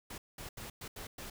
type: noise bursts at uneven times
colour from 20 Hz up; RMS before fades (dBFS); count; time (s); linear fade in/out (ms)
pink; -45; 6; 0.1-0.18 / 0.38-0.49 / 0.57-0.7 / 0.81-0.88 / 0.96-1.07 / 1.18-1.3; 5
effects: none